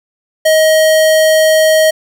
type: tone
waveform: square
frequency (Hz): 630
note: D#5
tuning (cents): +21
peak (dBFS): -7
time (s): 0.45-1.91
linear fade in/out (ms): 10
effects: none

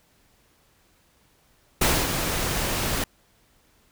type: noise with ADSR envelope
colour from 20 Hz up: pink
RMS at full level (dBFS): -19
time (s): 1.81-3.04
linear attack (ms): 8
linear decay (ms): 250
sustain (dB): -7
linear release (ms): 3
effects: pink hiss -62 dBFS RMS until 3.91 s

